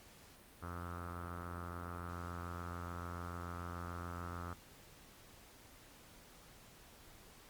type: tone with low-pass filter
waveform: sawtooth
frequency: 86.9 Hz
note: F2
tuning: 8 cents flat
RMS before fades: -45 dBFS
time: 0.62-4.54 s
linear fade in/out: 10 ms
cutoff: 1300 Hz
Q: 7.1
effects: pink hiss -60 dBFS RMS until 7.49 s + Opus 48 kbps